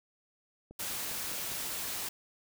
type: click train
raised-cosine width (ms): 2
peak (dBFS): -36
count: 5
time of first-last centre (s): 0.71-1.518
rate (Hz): 4.95
type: noise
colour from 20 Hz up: white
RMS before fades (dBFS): -37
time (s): 0.79-2.09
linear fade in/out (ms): 5
effects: none